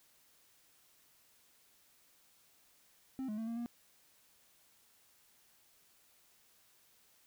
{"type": "tone with pitch steps", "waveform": "triangle", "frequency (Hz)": [263.7, 212.3, 223.9, 231.2, 237.2], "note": ["C4", "G#3", "A3", "A#3", "A#3"], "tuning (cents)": [14, 38, 30, -14, 30], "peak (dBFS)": -35, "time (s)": [3.19, 3.66], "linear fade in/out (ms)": 0, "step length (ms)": 94, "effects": ["white hiss -68 dBFS RMS until 7.26 s"]}